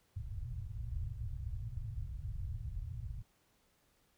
white low-pass noise, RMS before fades -41 dBFS, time 0.16-3.23 s, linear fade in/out 10 ms, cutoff 120 Hz, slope 48 dB/octave, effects pink hiss -73 dBFS RMS until 4.17 s

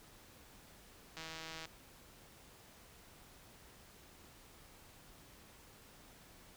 click train, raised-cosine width 0.2 ms, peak -29 dBFS, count 79, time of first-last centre 1.17-1.654 s, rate 161 Hz, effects pink hiss -60 dBFS RMS until 6.56 s

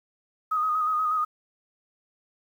sine tone with vibrato, 1249 Hz, D#6, 6 cents sharp, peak -22 dBFS, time 0.51-1.25 s, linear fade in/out 10 ms, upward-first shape square, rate 8.3 Hz, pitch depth 30 cents each way, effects 9-bit

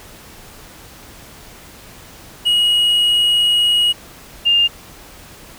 triangle / sine tone pair in turn, 2896 / 2809 Hz, F#7 / F7, -38 / +9 cents, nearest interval minor second, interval 53 cents, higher first, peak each -10 dBFS, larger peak neither, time 2.45-3.93 / 4.45-4.68 s, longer first, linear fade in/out 20 ms, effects pink hiss -40 dBFS RMS until 5.58 s

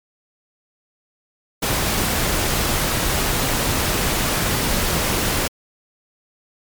pink noise, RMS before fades -20 dBFS, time 1.62-5.48 s, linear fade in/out 10 ms, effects MP3 96 kbps

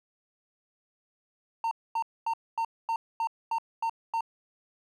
triangle tone bursts, 911 Hz, A#5, 40 cents flat, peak -24 dBFS, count 9, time 1.64-4.208 s, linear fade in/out 2 ms, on 72 ms, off 240 ms, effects none

